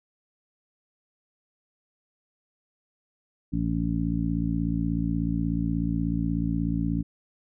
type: harmonic tone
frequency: 56.5 Hz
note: A1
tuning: 47 cents sharp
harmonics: 1 / 2 / 3 / 4 / 5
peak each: -31 / -33 / -28 / -32 / -29 dBFS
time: 3.52-7.03 s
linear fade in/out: 20 ms
effects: none